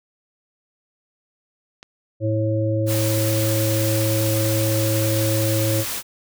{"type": "clicks", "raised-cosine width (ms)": 0.2, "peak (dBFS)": -23, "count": 3, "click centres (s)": [1.829, 2.948, 3.71]}
{"type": "harmonic tone", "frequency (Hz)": 109.1, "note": "A2", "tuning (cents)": -14, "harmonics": [1, 3, 5], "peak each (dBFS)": [-20, -25, -24], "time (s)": [2.2, 5.85], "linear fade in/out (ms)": 50}
{"type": "noise", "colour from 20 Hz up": "white", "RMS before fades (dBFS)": -27, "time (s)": [2.86, 6.03], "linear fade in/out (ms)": 50}
{"effects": []}